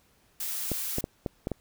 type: noise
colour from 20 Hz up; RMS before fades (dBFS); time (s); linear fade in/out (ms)
blue; -33; 0.4-1.01; 5
type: clicks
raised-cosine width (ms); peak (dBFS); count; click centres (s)
2; -16; 6; 0.717 / 0.984 / 1.041 / 1.262 / 1.471 / 1.517
effects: pink hiss -65 dBFS RMS until 1.6 s